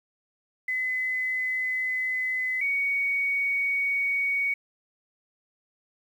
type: tone pair in turn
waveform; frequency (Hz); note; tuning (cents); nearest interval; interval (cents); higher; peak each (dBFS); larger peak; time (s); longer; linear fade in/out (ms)
sine; 2024 / 2239; B6 / C#7; +42 / +17; major second; 175; second; -25 / -23; second; 0.68-2.61 / 2.61-4.54; neither; 5
effects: 9-bit